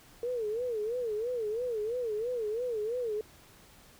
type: tone with vibrato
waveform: sine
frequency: 458.7 Hz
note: A#4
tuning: 28 cents flat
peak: -30 dBFS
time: 0.23-3.21 s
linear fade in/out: 2 ms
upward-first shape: sine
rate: 3 Hz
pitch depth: 160 cents each way
effects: pink hiss -57 dBFS RMS until 3.99 s